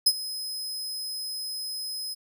sawtooth tone with ADSR envelope, 5080 Hz, D#8, 35 cents sharp, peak -12 dBFS, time 0.06-2.15 s, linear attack 10 ms, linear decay 51 ms, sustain -17 dB, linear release 24 ms, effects none

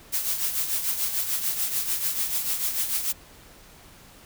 blue noise with tremolo, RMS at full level -24 dBFS, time 0.12-3.13 s, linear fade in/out 20 ms, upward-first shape triangle, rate 6.8 Hz, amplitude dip 65%, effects pink hiss -50 dBFS RMS until 4.25 s

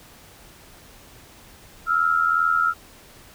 sine tone pair together, 1314.4 / 1396.9 Hz, E6 / F6, -5 / 0 cents, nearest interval minor second, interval 105 cents, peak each -20 dBFS, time 1.86-2.74 s, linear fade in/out 50 ms, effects pink hiss -48 dBFS RMS until 3.34 s

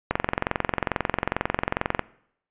click train, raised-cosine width 0.5 ms, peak -6 dBFS, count 43, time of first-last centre 0.11-1.993 s, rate 22.3 Hz, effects noise-tail reverb RT60 0.7 s tail -21 dB re dry + resampled to 8000 Hz

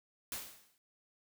white noise with exponential decay, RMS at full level -38 dBFS, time 0.32-0.78 s, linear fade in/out 1 ms, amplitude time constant 100 ms, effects none

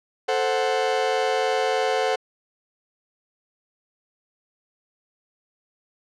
40% pulse chord, F# diminished, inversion first, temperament equal, 440 / 523.3 / 740 Hz, A4 / C5 / F#5, 0 / 0 / 0 cents, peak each -24 dBFS, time 0.28-2.16 s, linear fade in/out 10 ms, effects low-pass 5000 Hz 12 dB/octave

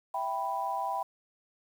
sine chord, E minor, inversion none, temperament equal, 659.3 / 784 / 987.8 Hz, E5 / G5 / B5, 0 / 0 / 0 cents, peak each -38 / -33 / -33 dBFS, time 0.14-1.03 s, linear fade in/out 5 ms, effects 9-bit

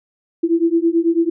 sine beating tone pair, 329.6 / 338.7 Hz, E4 / E4, 0 / +47 cents, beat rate 9.1 Hz, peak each -16 dBFS, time 0.43-1.3 s, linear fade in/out 10 ms, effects none

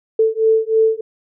sine beating tone pair, 441.6 / 444.8 Hz, A4 / A4, +6 / +19 cents, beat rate 3.2 Hz, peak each -15 dBFS, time 0.19-1.01 s, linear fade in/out 5 ms, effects none

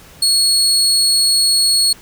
30% pulse tone, 4341 Hz, C#8, 37 cents flat, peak -8 dBFS, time 0.22-1.93 s, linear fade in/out 5 ms, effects pink hiss -42 dBFS RMS until 2.01 s

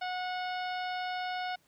harmonic tone with a mistuned harmonic, 731 Hz, F#5, 21 cents flat, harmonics 1 / 2 / 3 / 4 / 5 / 6 / 7, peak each -34 / -40 / -44 / -46 / -48 / -50 / -51 dBFS, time 0.01-1.56 s, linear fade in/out 10 ms, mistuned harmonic 7, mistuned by +27 cents, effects pink hiss -68 dBFS RMS until 1.67 s + high-pass 80 Hz 12 dB/octave

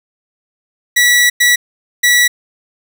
sawtooth tone bursts at uneven times, 1946 Hz, B6, 26 cents flat, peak -4 dBFS, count 3, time 0.96-1.3 / 1.4-1.56 / 2.03-2.28 s, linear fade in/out 10 ms, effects none

